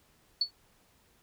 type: tone with exponential decay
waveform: sine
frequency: 4435 Hz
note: C#8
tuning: in tune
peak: -21 dBFS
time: 0.41-0.51 s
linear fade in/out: 5 ms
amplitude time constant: 20 ms
effects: pink hiss -66 dBFS RMS until 1.22 s